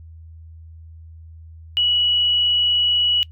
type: tone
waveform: sine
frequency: 2931 Hz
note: F#7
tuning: 17 cents flat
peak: -15 dBFS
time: 1.77-3.23 s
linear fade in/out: 0 ms
effects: noise-tail reverb RT60 0.1 s tail -22 dB re dry + added 81 Hz sine -38 dBFS peak until 3.31 s